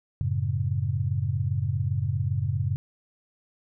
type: chord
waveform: sine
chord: F# minor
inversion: none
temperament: equal with one note detuned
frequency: 92.5 / 110 / 137.55 Hz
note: F#2 / A2 / C#3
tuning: 0 / 0 / -13 cents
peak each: -28 dBFS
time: 0.21-2.76 s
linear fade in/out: 0 ms
effects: none